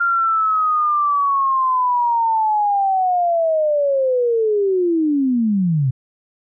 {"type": "linear sweep", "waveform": "sine", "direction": "down", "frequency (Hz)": [1396.9, 123.47], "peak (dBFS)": -14, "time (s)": [0, 5.91], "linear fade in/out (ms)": 10, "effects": []}